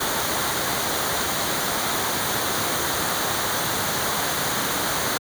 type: noise with comb filter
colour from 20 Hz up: pink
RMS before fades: -24 dBFS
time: 0-5.18 s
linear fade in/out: 10 ms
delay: 0.38 ms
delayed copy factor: -0.5
effects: high-pass 100 Hz 12 dB/octave